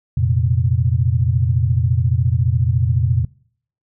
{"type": "chord", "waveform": "sine", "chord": "F suspended fourth", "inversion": "none", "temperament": "equal", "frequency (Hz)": [87.31, 116.54, 130.81], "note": ["F2", "Bb2", "C3"], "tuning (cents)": [0, 0, 0], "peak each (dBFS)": [-18, -17, -19], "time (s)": [0.17, 3.25], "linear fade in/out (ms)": 5, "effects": ["noise-tail reverb RT60 0.6 s tail -24 dB re dry"]}